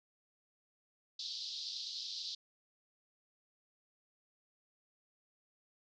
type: band-pass noise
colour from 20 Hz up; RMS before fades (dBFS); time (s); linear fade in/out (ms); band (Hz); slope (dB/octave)
white; -43; 1.19-2.35; 5; 3600 to 5000; 48
effects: none